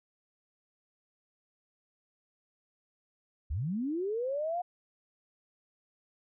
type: linear sweep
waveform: sine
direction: up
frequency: 58.1 to 726 Hz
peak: -30 dBFS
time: 3.5-4.62 s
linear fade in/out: 10 ms
effects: none